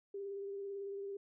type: tone with vibrato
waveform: sine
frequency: 397.4 Hz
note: G4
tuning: 24 cents sharp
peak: -40 dBFS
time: 0.14-1.17 s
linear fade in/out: 5 ms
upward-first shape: triangle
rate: 18 Hz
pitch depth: 27 cents each way
effects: none